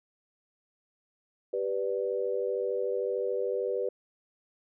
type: chord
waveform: sine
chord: G major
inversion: none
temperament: equal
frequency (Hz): 392 / 493.9 / 587.3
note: G4 / B4 / D5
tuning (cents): 0 / 0 / 0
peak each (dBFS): -32 / -30 / -36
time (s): 1.53-3.89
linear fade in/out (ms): 5
effects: none